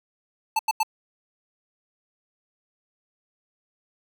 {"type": "tone bursts", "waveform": "square", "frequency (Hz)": 880, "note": "A5", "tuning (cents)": 0, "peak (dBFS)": -20, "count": 3, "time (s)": [0.56, 0.832], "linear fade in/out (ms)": 5, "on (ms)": 32, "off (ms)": 88, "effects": []}